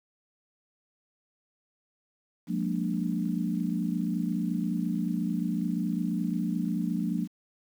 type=chord; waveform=sine; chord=Bb dominant seventh; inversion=second; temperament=equal with one note detuned; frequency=178.9 / 207.7 / 233.1 / 293.7 Hz; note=F3 / Ab3 / Bb3 / D4; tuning=+42 / 0 / 0 / 0 cents; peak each=-30 / -33 / -32 / -34 dBFS; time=2.47-7.28 s; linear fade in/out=50 ms; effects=9-bit